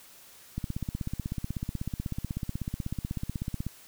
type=click train; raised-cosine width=5 ms; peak=-19 dBFS; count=51; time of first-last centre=0.58-3.666 s; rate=16.2 Hz; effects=white hiss -53 dBFS RMS until 3.87 s